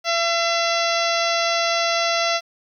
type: harmonic tone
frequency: 676 Hz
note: E5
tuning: 43 cents sharp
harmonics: 1 / 2 / 3 / 4 / 5 / 6 / 7 / 8 / 9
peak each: -22 / -25 / -27 / -28 / -29 / -30 / -30 / -31 / -32 dBFS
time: 0.04-2.41 s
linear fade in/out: 50 ms
effects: 9-bit